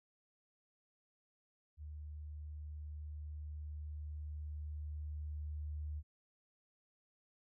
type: tone with level ramp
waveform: sine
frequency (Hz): 75.3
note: D2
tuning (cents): +44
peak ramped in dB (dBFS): -45 to -39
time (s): 1.77-6.03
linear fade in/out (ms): 50
effects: none